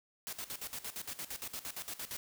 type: noise with tremolo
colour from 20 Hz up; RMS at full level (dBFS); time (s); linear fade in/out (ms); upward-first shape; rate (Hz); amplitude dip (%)
white; -41; 0.27-2.17; 0; square; 8.7; 80
effects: none